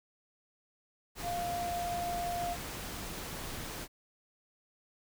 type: tone in noise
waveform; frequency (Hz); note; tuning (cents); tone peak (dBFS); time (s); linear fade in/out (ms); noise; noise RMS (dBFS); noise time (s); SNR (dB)
sine; 699; F5; +1; -33; 1.22-2.57; 50; pink; -41; 1.15-3.88; +5
effects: none